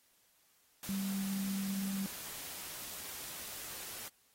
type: tone in noise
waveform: sine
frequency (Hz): 195.1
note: G3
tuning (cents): -8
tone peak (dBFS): -34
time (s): 0.89-2.06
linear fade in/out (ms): 0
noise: white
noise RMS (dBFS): -45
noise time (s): 0.83-4.08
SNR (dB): +8
effects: white hiss -70 dBFS RMS until 4.34 s + AAC 48 kbps